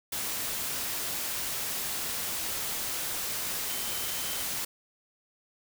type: tone in noise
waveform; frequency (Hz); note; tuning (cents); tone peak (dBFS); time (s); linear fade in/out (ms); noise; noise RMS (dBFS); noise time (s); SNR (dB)
sine; 3080; G7; -31; -43; 3.69-4.43; 5; white; -33; 0.12-4.65; -13
effects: none